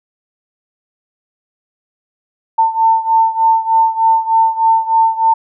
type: beating tone pair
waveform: sine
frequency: 897 / 900.3 Hz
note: A5 / A5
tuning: +33 / +39 cents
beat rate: 3.3 Hz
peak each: -11 / -14 dBFS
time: 2.58-5.34 s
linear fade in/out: 10 ms
effects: none